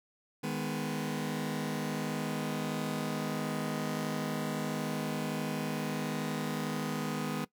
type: chord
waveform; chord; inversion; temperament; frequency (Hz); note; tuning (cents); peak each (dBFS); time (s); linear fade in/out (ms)
sawtooth; G# minor; second; just; 155.74 / 207.7 / 249.2; D#3 / G#3 / B3; +2 / 0 / +16; -33; 0.43-7.45; 10
effects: noise-tail reverb RT60 0.1 s tail -19 dB re dry

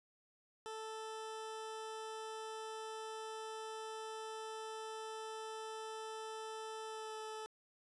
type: tone with pitch glide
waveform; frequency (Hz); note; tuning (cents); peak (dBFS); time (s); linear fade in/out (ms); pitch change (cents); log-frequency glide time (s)
20% pulse; 440 to 436; A4 to A4; 0 to -16; -39; 0.66-7.46; 0; -16; 6.86-7.15
effects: resampled to 24000 Hz + 12-bit

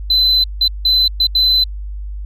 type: tone bursts at uneven times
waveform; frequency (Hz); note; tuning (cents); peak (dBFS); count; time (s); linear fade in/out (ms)
sine; 4037; B7; +37; -8; 5; 0.1-0.44 / 0.61-0.68 / 0.85-1.08 / 1.2-1.27 / 1.35-1.64; 5
effects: tanh soft clip ceiling -7 dBFS + added 50 Hz sine -23 dBFS peak until 2.25 s

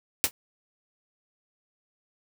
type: noise with exponential decay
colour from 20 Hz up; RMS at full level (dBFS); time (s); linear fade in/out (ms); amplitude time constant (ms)
white; -17; 0.24-0.31; 0; 15
effects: none

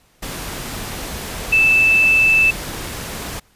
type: tone in noise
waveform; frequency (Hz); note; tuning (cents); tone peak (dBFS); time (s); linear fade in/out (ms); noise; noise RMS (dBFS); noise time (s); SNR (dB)
sine; 2637; E7; 0; -10; 1.52-2.51; 10; pink; -28; 0.22-3.4; +15
effects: pink hiss -56 dBFS RMS until 3.55 s + resampled to 32000 Hz

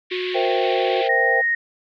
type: band-pass noise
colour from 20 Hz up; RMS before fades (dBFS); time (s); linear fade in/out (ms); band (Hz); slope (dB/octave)
pink; -30; 0.1-1.09; 20; 1800 to 3900; 48
type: tone with pitch glide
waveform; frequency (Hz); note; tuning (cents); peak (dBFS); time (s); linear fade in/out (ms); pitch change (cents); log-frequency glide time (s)
triangle; 364.6 to 368.2; F#4 to F#4; -25 to -8; -22; 0.11-1.02; 10; +17; 0.43-0.79
type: chord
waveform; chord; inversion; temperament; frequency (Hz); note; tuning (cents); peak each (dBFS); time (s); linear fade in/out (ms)
sine; C dominant seventh; third; equal with one note detuned; 466.2 / 523.3 / 663.8 / 784; Bb4 / C5 / E5 / G5; 0 / 0 / +12 / 0; -24 / -23 / -27 / -23; 0.34-1.42; 20
type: tone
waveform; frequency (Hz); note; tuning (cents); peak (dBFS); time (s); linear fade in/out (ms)
sine; 1864.7; A#6; 0; -17; 1.09-1.55; 5
effects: none

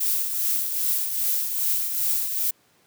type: noise with tremolo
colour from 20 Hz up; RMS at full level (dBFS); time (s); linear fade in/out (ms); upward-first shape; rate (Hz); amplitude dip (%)
violet; -22; 0-2.51; 10; triangle; 2.5; 55
effects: pink hiss -61 dBFS RMS until 2.86 s + high-pass 150 Hz 12 dB/octave

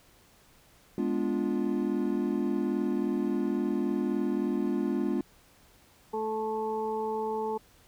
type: chord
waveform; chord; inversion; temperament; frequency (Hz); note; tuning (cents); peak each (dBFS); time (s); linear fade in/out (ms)
triangle; G# diminished seventh; none; equal with one note detuned; 207.7 / 246.9 / 290.5 / 349.2; G#3 / B3 / D4 / F4; 0 / 0 / -19 / 0; -30; 0.98-5.21; 2
type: harmonic tone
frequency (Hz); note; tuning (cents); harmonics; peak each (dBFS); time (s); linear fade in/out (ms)
218.4; A3; -13; 1 / 2 / 4 / 5; -39 / -31 / -33 / -45; 6.13-7.58; 10
effects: pink hiss -60 dBFS RMS until 7.87 s

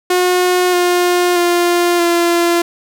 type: tone with pitch steps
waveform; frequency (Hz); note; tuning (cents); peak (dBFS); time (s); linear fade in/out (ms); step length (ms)
sawtooth; 361.5 / 355.3 / 349.2 / 343.2; F#4 / F4 / F4 / F4; -40 / +30 / 0 / -30; -7; 0.1-2.62; 5; 630
effects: none

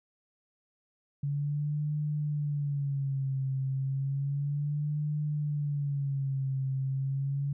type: tone with vibrato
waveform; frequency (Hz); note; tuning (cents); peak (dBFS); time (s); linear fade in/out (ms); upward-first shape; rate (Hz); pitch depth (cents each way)
sine; 141.5; C#3; +36; -28; 1.23-7.53; 5; sine; 0.32; 98
effects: none

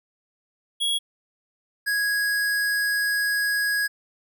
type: tone pair in turn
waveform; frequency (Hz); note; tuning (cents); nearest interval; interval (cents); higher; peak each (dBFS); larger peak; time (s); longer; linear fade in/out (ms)
square; 3324 / 1658.3; G#7 / G#6; +1 / -3; octave; 1204; first; -22; neither; 0.8-0.99 / 1.86-3.88; second; 20
effects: none

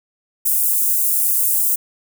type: high-pass noise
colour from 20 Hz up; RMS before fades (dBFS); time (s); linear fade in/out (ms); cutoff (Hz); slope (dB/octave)
white; -17; 0.45-1.76; 10; 8800; 24
effects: none

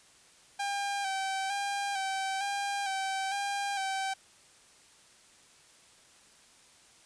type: tone with vibrato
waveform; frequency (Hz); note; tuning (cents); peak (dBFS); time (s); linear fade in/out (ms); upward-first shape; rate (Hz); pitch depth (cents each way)
sawtooth; 787; G5; +7; -27; 0.59-4.14; 10; square; 1.1; 33
effects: white hiss -59 dBFS RMS until 7.05 s + resampled to 22050 Hz

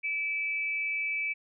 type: tone pair together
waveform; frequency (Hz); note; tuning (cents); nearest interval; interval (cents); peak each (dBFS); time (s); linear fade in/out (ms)
sine; 2309 / 2593; D7 / E7; -30 / -29; major second; 201; -29 / -37; 0.03-1.34; 20
effects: none

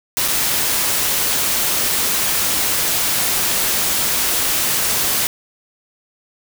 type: noise with dropouts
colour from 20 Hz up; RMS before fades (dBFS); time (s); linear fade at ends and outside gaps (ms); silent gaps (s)
white; -18; 0.17-5.27; 0; 0.279-0.283
effects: none

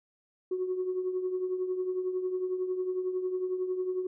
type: tone with tremolo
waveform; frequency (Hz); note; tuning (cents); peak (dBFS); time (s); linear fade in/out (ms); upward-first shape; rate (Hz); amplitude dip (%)
sine; 368.7; F#4; -6; -25; 0.51-4.07; 5; triangle; 11; 65
effects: tanh soft clip ceiling -23 dBFS

